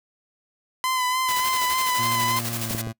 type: tone with vibrato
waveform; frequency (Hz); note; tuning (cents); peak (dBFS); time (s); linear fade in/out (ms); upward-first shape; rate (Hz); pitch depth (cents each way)
sawtooth; 1017; C6; -50; -18; 0.84-2.39; 0; sine; 3.4; 33
type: noise with tremolo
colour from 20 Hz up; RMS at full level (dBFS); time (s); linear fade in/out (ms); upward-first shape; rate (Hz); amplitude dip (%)
white; -29; 1.28-2.82; 10; square; 12; 50
type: tone with pitch glide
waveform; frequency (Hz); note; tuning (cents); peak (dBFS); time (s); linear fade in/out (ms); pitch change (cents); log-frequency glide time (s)
25% pulse; 116.54 to 112.51; A#2 to A2; 0 to +39; -26; 1.98-2.93; 20; -61; 2.54-2.7
type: clicks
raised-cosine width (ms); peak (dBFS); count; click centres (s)
2; -18; 3; 2.709 / 2.749 / 2.872
effects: noise-tail reverb RT60 0.1 s tail -24 dB re dry